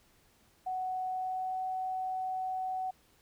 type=tone with pitch glide; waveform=sine; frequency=744 to 749.2 Hz; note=F#5 to F#5; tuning=+9 to +21 cents; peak=-32 dBFS; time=0.66-2.91 s; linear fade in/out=10 ms; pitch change=+12 cents; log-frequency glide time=1.08-1.61 s; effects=pink hiss -66 dBFS RMS until 3.21 s